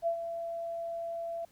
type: tone with ADSR envelope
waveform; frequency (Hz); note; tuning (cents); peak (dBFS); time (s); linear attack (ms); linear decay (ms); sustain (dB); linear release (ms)
sine; 673; E5; +36; -25; 0.02-1.45; 49; 89; -9; 4
effects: pink hiss -65 dBFS RMS until 1.51 s + Opus 48 kbps